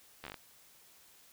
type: slowing click train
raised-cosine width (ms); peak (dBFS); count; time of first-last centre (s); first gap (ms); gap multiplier
0.3; -27; 7; 0.24-0.342; 12; 1.14
effects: white hiss -61 dBFS RMS until 1.32 s